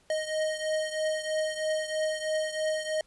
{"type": "beating tone pair", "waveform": "square", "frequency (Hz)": [622.3, 625.4], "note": ["D#5", "D#5"], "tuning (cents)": [0, 9], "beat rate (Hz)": 3.1, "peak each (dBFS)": [-30, -34], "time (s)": [0.1, 3.01], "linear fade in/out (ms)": 2, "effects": ["pink hiss -64 dBFS RMS until 3.06 s", "resampled to 24000 Hz"]}